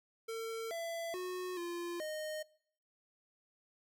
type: tone with pitch steps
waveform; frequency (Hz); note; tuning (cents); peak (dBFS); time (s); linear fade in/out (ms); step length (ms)
square; 452.1 / 670 / 365 / 346 / 617; A4 / E5 / F#4 / F4 / D#5; +47 / +28 / -24 / -16 / -15; -39; 0.28-2.43; 10; 430
effects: noise-tail reverb RT60 0.6 s tail -22 dB re dry